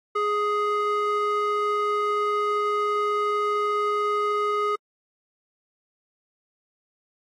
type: tone with band-pass filter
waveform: square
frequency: 416.1 Hz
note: G#4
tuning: 3 cents sharp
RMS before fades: -24 dBFS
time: 0.15-4.76 s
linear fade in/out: 10 ms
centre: 1000 Hz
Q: 3.1
effects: AAC 48 kbps